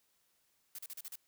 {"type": "noise bursts", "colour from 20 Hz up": "blue", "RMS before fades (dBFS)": -45, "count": 6, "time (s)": [0.75, 1.156], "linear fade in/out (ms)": 2, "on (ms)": 36, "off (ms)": 38, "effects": ["white hiss -75 dBFS RMS until 1.27 s"]}